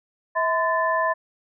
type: tone cluster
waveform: sine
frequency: 647 / 1021 / 1756 Hz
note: E5 / C6 / A6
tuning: -32 / -43 / -4 cents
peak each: -24 / -22 / -26 dBFS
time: 0.35-1.14 s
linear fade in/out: 20 ms
effects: none